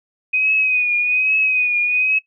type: tone with vibrato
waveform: sine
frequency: 2501 Hz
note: D#7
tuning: 8 cents sharp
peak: -14 dBFS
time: 0.33-2.19 s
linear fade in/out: 10 ms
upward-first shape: triangle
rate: 1.2 Hz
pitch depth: 58 cents each way
effects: noise-tail reverb RT60 0.1 s tail -18 dB re dry